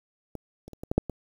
clicks, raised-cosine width 2 ms, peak -22 / -30 / -29 / -23 / -13 / -7 / -19 dBFS, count 7, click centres 0.353 / 0.68 / 0.733 / 0.835 / 0.915 / 0.98 / 1.097 s, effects 8-bit

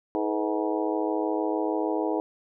harmonic tone with a mistuned harmonic, 106.4 Hz, G#2, 42 cents sharp, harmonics 3 / 4 / 5 / 6 / 7 / 8 / 9, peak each -28 / -30 / -32 / -34 / -35 / -36 / -37 dBFS, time 0.15-2.2 s, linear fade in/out 0 ms, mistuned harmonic 5, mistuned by -110 cents, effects none

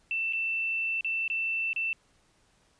sine tone with dropouts, 2672 Hz, E7, 23 cents sharp, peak -27 dBFS, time 0.11-1.93 s, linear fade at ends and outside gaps 1 ms, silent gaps 0.326-0.333 / 1.009-1.046 / 1.279-1.3 / 1.731-1.762 s, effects pink hiss -66 dBFS RMS until 2.79 s + resampled to 22050 Hz

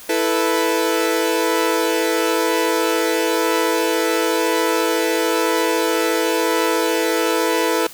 sawtooth chord, E suspended fourth, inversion none, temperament equal, 329.6 / 440 / 493.9 Hz, E4 / A4 / B4, 0 / 0 / 0 cents, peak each -17 dBFS, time 0.09-7.87 s, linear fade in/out 5 ms, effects white hiss -39 dBFS RMS until 7.93 s

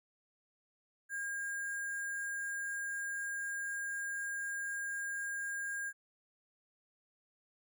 sine tone with sample-and-hold, 1618 Hz, G#6, 46 cents flat, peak -36 dBFS, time 1.09-5.93 s, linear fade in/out 50 ms, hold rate 8820 Hz, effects none

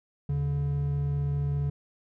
triangle tone pair together, 77.78 / 142.81 Hz, D#2 / D3, 0 / -48 cents, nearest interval major seventh, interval 1052 cents, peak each -31 / -24 dBFS, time 0.29-1.7 s, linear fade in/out 5 ms, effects none

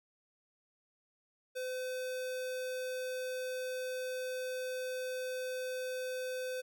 square tone, 510 Hz, C5, 44 cents flat, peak -37 dBFS, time 1.55-6.62 s, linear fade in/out 20 ms, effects none

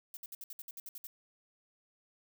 violet noise bursts, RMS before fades -45 dBFS, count 11, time 0.14-1.07 s, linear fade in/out 2 ms, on 30 ms, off 60 ms, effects none

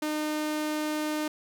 sawtooth tone, 304.8 Hz, D#4, 36 cents flat, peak -24 dBFS, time 0.02-1.28 s, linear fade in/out 5 ms, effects none

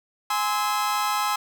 40% pulse chord, Ab augmented, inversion none, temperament just, 830.6 / 1038.3 / 1297.8 Hz, Ab5 / C6 / E6, 0 / -14 / -27 cents, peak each -26 dBFS, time 0.3-1.36 s, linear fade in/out 5 ms, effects none

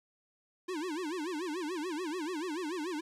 square tone with vibrato, 332.6 Hz, E4, 16 cents sharp, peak -35 dBFS, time 0.68-3.01 s, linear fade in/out 10 ms, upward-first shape sine, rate 6.9 Hz, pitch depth 220 cents each way, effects low-pass 9000 Hz 12 dB/octave + 12-bit

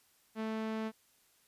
sawtooth tone with low-pass filter, 220 Hz, A3, in tune, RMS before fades -37 dBFS, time 0.35-0.92 s, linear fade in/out 50 ms, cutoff 3400 Hz, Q 0.55, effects white hiss -69 dBFS RMS until 1.47 s + resampled to 32000 Hz

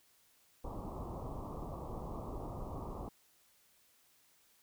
pink low-pass noise, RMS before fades -43 dBFS, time 0.64-3.09 s, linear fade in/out 5 ms, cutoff 1200 Hz, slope 96 dB/octave, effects white hiss -69 dBFS RMS until 4.62 s

